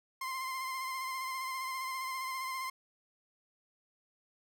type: tone with vibrato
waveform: 30% pulse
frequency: 1046.5 Hz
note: C6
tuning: in tune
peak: -33 dBFS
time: 0.21-2.7 s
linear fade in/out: 5 ms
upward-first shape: sine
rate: 15 Hz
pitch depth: 28 cents each way
effects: none